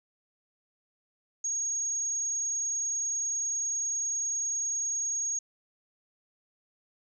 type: tone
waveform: sine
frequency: 6590 Hz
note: G#8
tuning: 14 cents flat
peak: -28 dBFS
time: 1.44-5.39 s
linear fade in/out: 5 ms
effects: none